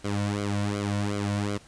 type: tone with flanger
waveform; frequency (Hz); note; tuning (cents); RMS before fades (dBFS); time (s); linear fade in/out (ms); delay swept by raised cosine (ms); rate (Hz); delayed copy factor
sawtooth; 102; G#2; -31; -28; 0.04-1.58; 10; 1.1 to 2.5; 2.7; -0.85
effects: pink hiss -53 dBFS RMS until 1.67 s + resampled to 22050 Hz